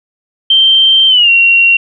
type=tone with pitch glide; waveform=sine; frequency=3136 to 2746 Hz; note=G7 to F7; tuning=0 to -30 cents; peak=-4 dBFS; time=0.5-1.77 s; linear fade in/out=5 ms; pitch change=-230 cents; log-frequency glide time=1.08-1.3 s; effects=none